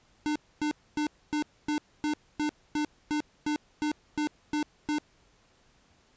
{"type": "tone bursts", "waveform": "square", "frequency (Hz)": 300, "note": "D4", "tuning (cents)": 37, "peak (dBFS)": -27, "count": 14, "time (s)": [0.26, 4.984], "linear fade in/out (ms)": 0, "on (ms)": 96, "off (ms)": 260, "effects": ["pink hiss -64 dBFS RMS until 6.16 s", "resampled to 16000 Hz"]}